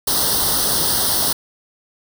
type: noise with comb filter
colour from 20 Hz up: white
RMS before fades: -18 dBFS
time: 0.07-1.33 s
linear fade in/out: 5 ms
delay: 0.21 ms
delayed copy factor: +0.9
effects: none